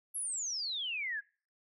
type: exponential sweep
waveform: sine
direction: down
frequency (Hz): 11470 to 1600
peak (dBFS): -34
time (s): 0.14-1.21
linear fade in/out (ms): 20
effects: noise-tail reverb RT60 0.4 s tail -24 dB re dry